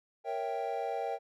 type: chord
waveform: triangle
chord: A# diminished seventh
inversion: none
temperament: equal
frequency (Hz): 466.2 / 554.4 / 659.3 / 784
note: A#4 / C#5 / E5 / G5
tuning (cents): 0 / 0 / 0 / 0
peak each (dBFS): -36 / -38 / -37 / -34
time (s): 0.24-1.19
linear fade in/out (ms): 50
effects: none